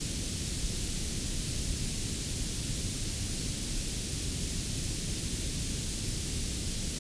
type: band-stop noise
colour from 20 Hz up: pink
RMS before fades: -33 dBFS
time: 0-6.99 s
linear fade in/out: 10 ms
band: 250 to 4000 Hz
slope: 12 dB/octave
effects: resampled to 22050 Hz